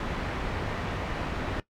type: low-pass noise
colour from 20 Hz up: pink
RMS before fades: -32 dBFS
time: 0-1.6 s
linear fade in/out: 2 ms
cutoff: 2200 Hz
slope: 12 dB/octave
effects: noise-tail reverb RT60 0.1 s tail -17 dB re dry